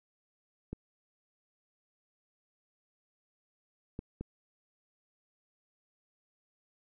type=clicks; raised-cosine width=3 ms; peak=-25 dBFS; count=3; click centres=0.73 / 3.991 / 4.21 s; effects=none